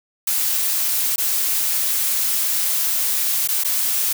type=noise with dropouts; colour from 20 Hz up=blue; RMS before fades=-20 dBFS; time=0.27-4.13 s; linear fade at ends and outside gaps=5 ms; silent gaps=1.16-1.18 / 3.476-3.486 / 3.637-3.646 s; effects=none